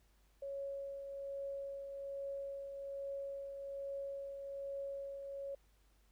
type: tone with tremolo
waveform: sine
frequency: 554.4 Hz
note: C#5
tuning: in tune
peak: -39 dBFS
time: 0.42-5.55 s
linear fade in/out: 5 ms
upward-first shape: triangle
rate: 1.2 Hz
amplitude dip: 45%
effects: added 50 Hz sine -68 dBFS peak until 6.11 s + pink hiss -75 dBFS RMS until 6.11 s